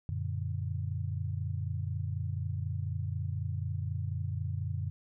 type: chord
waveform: sine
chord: Gb augmented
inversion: none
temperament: equal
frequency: 92.5 / 116.54 / 146.83 Hz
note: Gb2 / Bb2 / D3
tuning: 0 / 0 / 0 cents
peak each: -34 / -37 / -38 dBFS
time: 0.09-4.9 s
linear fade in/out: 0 ms
effects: none